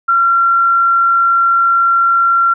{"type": "tone", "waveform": "sine", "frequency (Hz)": 1369, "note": "F6", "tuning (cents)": -35, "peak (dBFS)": -8, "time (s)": [0.08, 2.54], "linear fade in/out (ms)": 10, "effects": []}